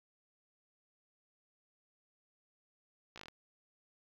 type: slowing click train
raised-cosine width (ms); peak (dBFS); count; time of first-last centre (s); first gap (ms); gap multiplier
0.2; -30; 7; 3.16-3.283; 16; 1.1
effects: low-pass 5000 Hz 12 dB/octave + 10-bit